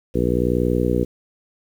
harmonic tone, 60.7 Hz, B1, 29 cents flat, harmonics 1 / 2 / 3 / 4 / 5 / 6 / 7 / 8, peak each -25 / -25 / -25 / -25 / -25 / -25 / -25 / -25 dBFS, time 0.14-1.05 s, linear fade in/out 20 ms, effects 8-bit

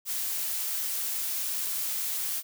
blue noise, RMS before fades -31 dBFS, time 0.05-2.43 s, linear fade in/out 50 ms, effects none

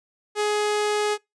sawtooth tone, 419 Hz, G#4, 15 cents sharp, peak -17 dBFS, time 0.35-1.18 s, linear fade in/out 50 ms, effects noise-tail reverb RT60 0.2 s tail -25 dB re dry + resampled to 22050 Hz

